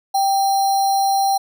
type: tone with sample-and-hold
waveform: sine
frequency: 784 Hz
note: G5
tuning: in tune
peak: -14 dBFS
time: 0.14-1.38 s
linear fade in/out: 10 ms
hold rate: 4900 Hz
effects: none